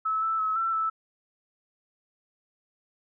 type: tone with pitch steps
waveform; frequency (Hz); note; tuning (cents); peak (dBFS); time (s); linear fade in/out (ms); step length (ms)
sine; 1300 / 1320 / 1289 / 1341 / 1314; E6 / E6 / E6 / E6 / E6; -24 / +2 / -39 / +29 / -6; -24; 0.05-0.9; 10; 170
effects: none